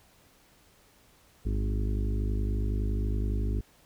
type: harmonic tone with a mistuned harmonic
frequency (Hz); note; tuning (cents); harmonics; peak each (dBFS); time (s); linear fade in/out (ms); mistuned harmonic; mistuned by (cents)
51.91; G#1; 0; 1 / 2 / 4 / 5 / 6 / 7 / 8; -27 / -33 / -39 / -41 / -43 / -44 / -45; 1.45-3.61; 10; 1; +74
effects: pink hiss -61 dBFS RMS until 3.85 s